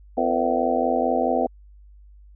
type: harmonic tone with a mistuned harmonic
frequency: 84.6 Hz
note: E2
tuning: 45 cents sharp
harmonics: 3 / 4 / 5 / 6 / 7 / 8 / 9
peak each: -26 / -30 / -28 / -26 / -29 / -25 / -25 dBFS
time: 0.17-1.47 s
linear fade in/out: 10 ms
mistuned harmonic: 5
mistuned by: +130 cents
effects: added 50 Hz sine -45 dBFS peak until 2.35 s